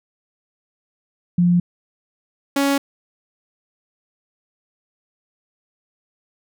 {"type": "tone pair in turn", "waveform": ["sine", "sawtooth"], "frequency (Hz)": [175.6, 278.7], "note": ["F3", "C#4"], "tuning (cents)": [10, 9], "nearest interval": "minor sixth", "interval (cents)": 799, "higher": "second", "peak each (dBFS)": -12, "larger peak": "neither", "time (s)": [[1.38, 1.6], [2.56, 2.78]], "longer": "neither", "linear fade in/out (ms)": 5, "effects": []}